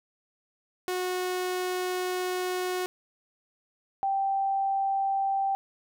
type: tone pair in turn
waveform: sawtooth / sine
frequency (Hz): 365.3 / 782.4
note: F#4 / G5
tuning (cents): -22 / -4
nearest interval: octave + minor second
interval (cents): 1318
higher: second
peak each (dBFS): -24 / -24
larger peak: neither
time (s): 0.88-2.86 / 4.03-5.55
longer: first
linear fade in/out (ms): 0
effects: none